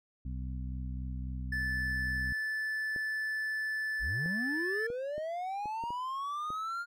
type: harmonic tone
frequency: 63.7 Hz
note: C2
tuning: 46 cents flat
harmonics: 1 / 2 / 3 / 4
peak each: -36 / -42 / -46 / -48 dBFS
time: 0.25-2.33 s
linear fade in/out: 5 ms
type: tone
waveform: triangle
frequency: 1747 Hz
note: A6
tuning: 13 cents flat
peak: -30 dBFS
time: 1.52-4.87 s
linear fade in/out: 5 ms
type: clicks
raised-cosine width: 2 ms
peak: -32 dBFS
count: 8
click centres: 2.962 / 4.26 / 4.902 / 5.18 / 5.657 / 5.838 / 5.905 / 6.504 s
type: linear sweep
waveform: triangle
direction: up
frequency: 36 to 1419 Hz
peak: -32 dBFS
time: 3.99-6.86 s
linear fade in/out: 50 ms
effects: none